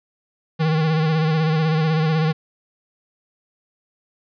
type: tone with vibrato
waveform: square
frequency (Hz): 157.9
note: D#3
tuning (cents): +26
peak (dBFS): -17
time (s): 0.59-2.33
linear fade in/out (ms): 20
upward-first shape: sine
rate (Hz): 16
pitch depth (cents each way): 48
effects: resampled to 11025 Hz + 9-bit